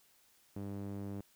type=tone with band-pass filter; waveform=sawtooth; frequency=100 Hz; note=G2; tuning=35 cents sharp; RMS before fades=-42 dBFS; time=0.56-1.21 s; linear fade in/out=5 ms; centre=250 Hz; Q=0.93; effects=white hiss -68 dBFS RMS until 1.35 s